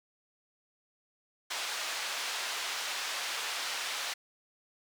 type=band-pass noise; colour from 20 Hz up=white; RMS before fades=-36 dBFS; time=1.5-4.14 s; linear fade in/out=10 ms; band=730 to 4700 Hz; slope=12 dB/octave; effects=none